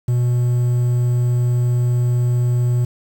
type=tone; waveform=triangle; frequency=122.2 Hz; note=B2; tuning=18 cents flat; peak=-12 dBFS; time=0.08-2.85 s; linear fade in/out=5 ms; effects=7-bit